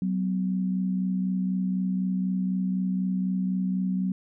sine tone pair together, 187.3 / 251.3 Hz, F#3 / B3, +21 / +30 cents, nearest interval perfect fourth, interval 509 cents, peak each -24 / -33 dBFS, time 0.02-4.12 s, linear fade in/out 2 ms, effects none

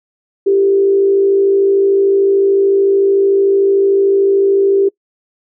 sine tone with frequency modulation, 393.2 Hz, G4, 5 cents sharp, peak -8 dBFS, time 0.46-4.89 s, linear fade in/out 10 ms, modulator 53.5 Hz, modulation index 0.41, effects noise-tail reverb RT60 0.1 s tail -24 dB re dry

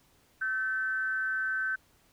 sine tone with frequency modulation, 1534 Hz, G6, 38 cents flat, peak -28 dBFS, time 0.41-1.76 s, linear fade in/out 10 ms, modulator 218 Hz, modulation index 0.4, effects pink hiss -65 dBFS RMS until 2.12 s

